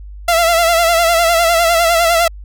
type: tone with vibrato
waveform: sawtooth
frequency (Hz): 674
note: E5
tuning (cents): +38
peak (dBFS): -6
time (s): 0.28-2.28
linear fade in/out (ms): 5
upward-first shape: sine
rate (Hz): 9.9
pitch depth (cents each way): 57
effects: added 50 Hz sine -29 dBFS peak until 2.44 s